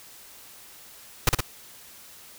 pink noise with echo, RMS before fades -18 dBFS, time 1.27-1.29 s, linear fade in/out 2 ms, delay 58 ms, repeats 2, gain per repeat -3 dB, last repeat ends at 1.406 s, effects white hiss -48 dBFS RMS until 2.38 s

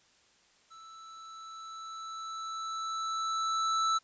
square tone with level ramp, 1318.5 Hz, E6, in tune, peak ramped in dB -50 to -26 dBFS, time 0.7-3.99 s, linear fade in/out 20 ms, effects white hiss -65 dBFS RMS until 4.03 s + resampled to 16000 Hz

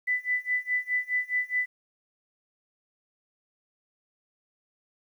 sine tone with tremolo, 1993 Hz, B6, 15 cents sharp, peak -22 dBFS, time 0.07-1.66 s, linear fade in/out 10 ms, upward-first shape sine, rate 4.8 Hz, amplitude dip 95%, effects 10-bit

